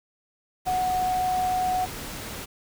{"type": "tone in noise", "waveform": "sine", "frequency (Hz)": 737, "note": "F#5", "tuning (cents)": -7, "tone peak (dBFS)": -22, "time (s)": [0.66, 1.86], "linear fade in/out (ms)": 20, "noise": "pink", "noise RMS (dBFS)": -36, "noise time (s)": [0.65, 2.46], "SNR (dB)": 11, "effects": []}